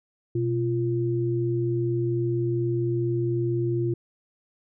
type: tone pair together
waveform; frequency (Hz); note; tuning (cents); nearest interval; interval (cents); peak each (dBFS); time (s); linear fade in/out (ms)
sine; 123.4 / 345.9; B2 / F4; -1 / -17; octave + tritone; 1784; -25; 0.35-3.94; 5
effects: none